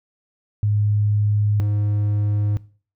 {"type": "tone pair in turn", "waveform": ["sine", "triangle"], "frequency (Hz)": [104.3, 103.7], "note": ["G#2", "G#2"], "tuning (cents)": [8, -2], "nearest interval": "unison", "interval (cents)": 10, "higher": "first", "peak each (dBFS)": -16, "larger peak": "neither", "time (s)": [[0.63, 1.6], [1.6, 2.57]], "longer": "neither", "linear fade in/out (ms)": 0, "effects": ["noise-tail reverb RT60 0.4 s tail -19 dB re dry"]}